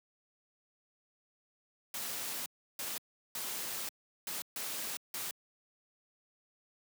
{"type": "noise bursts at uneven times", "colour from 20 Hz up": "white", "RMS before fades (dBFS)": -39, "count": 6, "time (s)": [[1.94, 2.46], [2.79, 2.98], [3.35, 3.89], [4.27, 4.42], [4.56, 4.97], [5.14, 5.31]], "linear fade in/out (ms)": 2, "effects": ["high-pass 150 Hz 12 dB/octave"]}